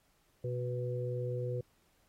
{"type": "harmonic tone", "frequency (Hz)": 123.47, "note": "B2", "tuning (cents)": 0, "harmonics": [1, 3, 4], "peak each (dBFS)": [-35, -42, -38], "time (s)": [0.44, 1.61], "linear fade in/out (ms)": 5, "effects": ["pink hiss -72 dBFS RMS until 2.08 s", "AAC 48 kbps"]}